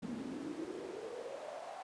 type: noise with high-pass filter sweep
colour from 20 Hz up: brown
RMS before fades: -44 dBFS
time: 0.02-1.83 s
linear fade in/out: 10 ms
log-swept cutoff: 220 to 760 Hz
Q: 6.9
effects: resampled to 22050 Hz